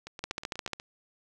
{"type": "two click trains", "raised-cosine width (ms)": 0.2, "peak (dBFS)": [-24, -15], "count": [7, 8], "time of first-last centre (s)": [[0.07, 0.799], [0.24, 0.733]], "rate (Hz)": [8.23, 14.2], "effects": []}